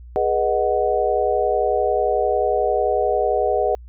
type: chord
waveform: sine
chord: G# minor seventh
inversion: none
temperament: equal with one note detuned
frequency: 415.3 / 486.5 / 622.3 / 740 Hz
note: G#4 / B4 / D#5 / F#5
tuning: 0 / -26 / 0 / 0 cents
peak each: -22 dBFS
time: 0.16-3.75 s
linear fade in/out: 0 ms
effects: added 60 Hz sine -37 dBFS peak until 3.88 s